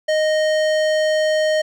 sine tone with hard clipping, 620 Hz, D#5, 6 cents flat, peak -17 dBFS, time 0.08-1.62 s, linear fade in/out 10 ms, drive 16 dB, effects none

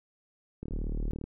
click train, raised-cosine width 3 ms, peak -25 dBFS, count 24, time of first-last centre 0.63-1.24 s, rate 37.7 Hz
sine tone, 38.97 Hz, D#1, 4 cents sharp, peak -29 dBFS, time 0.72-1.11 s, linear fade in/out 0 ms
effects none

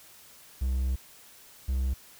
triangle tone pair in turn, 64.5 / 65.14 Hz, C2 / C2, -24 / -7 cents, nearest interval unison, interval 17 cents, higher second, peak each -23 dBFS, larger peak neither, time 0.61-0.96 / 1.68-1.94 s, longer first, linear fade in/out 10 ms, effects white hiss -53 dBFS RMS until 2.19 s

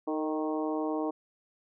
harmonic tone with a mistuned harmonic, 155.56 Hz, D#3, in tune, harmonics 2 / 3 / 4 / 5 / 6 / 7, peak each -31 / -35 / -37 / -39 / -41 / -42 dBFS, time 0.07-1.11 s, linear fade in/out 10 ms, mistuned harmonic 3, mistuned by -32 cents, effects none

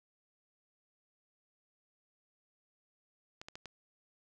clicks, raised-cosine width 0.2 ms, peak -28 dBFS, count 4, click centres 3.415 / 3.485 / 3.555 / 3.657 s, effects none

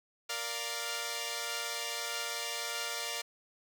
5% pulse chord, Bb major, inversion none, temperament equal, 466.2 / 587.3 / 698.5 Hz, Bb4 / D5 / F5, 0 / 0 / 0 cents, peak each -28 dBFS, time 0.29-3.22 s, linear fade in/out 10 ms, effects none

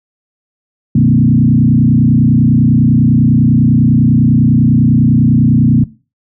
sine tone with frequency modulation, 184.1 Hz, F#3, 8 cents flat, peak -5 dBFS, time 0.95-5.84 s, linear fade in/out 5 ms, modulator 30 Hz, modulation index 2.5, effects noise-tail reverb RT60 0.3 s tail -17 dB re dry

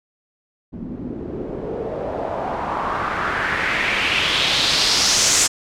white noise with low-pass filter sweep, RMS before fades -21 dBFS, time 0.72-5.48 s, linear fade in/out 20 ms, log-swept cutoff 220 to 7400 Hz, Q 2.6, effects none

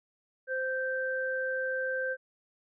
sine tone pair together, 520 / 1563.2 Hz, C5 / G6, -11 / -5 cents, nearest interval octave + perfect fifth, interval 1906 cents, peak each -32 / -32 dBFS, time 0.47-2.17 s, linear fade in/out 50 ms, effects none

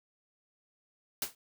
white noise with exponential decay, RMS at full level -29 dBFS, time 1.22-1.35 s, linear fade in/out 2 ms, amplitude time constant 28 ms, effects none

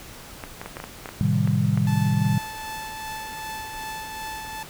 clicks, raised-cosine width 0.5 ms, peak -18 dBFS, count 10, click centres 0.438 / 0.615 / 0.66 / 0.769 / 0.801 / 0.84 / 1.058 / 1.09 / 1.475 / 1.775 s
sine chord, A half-diminished seventh, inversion none, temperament equal, 110 / 130.81 / 155.56 / 196 Hz, A2 / C3 / Eb3 / G3, 0 / 0 / 0 / 0 cents, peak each -24 dBFS, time 1.21-2.38 s, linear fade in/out 0 ms
sawtooth tone with tremolo, 874 Hz, A5, 12 cents flat, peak -27 dBFS, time 1.87-4.63 s, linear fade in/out 2 ms, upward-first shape triangle, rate 2.6 Hz, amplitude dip 35%
effects pink hiss -42 dBFS RMS until 4.69 s

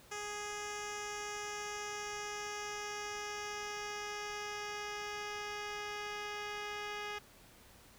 10% pulse tone with low-pass filter sweep, 415.3 Hz, G#4, in tune, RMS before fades -42 dBFS, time 0.11-7.19 s, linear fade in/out 10 ms, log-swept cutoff 7400 to 4200 Hz, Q 2, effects pink hiss -60 dBFS RMS until 7.98 s

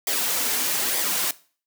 white noise with flanger, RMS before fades -24 dBFS, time 0.07-1.31 s, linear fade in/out 2 ms, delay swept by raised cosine 0.71 to 6.01 ms, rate 1.1 Hz, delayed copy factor -0.55, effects noise-tail reverb RT60 0.4 s tail -19 dB re dry + high-pass 200 Hz 12 dB/octave

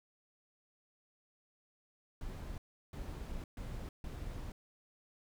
brown noise bursts at uneven times, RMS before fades -43 dBFS, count 4, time 2.21-2.58 / 2.93-3.44 / 3.57-3.89 / 4.04-4.52 s, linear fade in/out 2 ms, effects none

